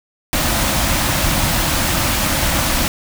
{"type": "band-stop noise", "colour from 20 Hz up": "pink", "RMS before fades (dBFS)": -17, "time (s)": [0.33, 2.88], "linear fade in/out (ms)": 0, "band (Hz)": [360, 510], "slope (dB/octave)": 96, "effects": []}